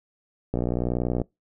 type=click train; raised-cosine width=2 ms; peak=-12 dBFS; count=42; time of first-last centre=0.54-1.217 s; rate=60.6 Hz; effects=noise-tail reverb RT60 0.2 s tail -25 dB re dry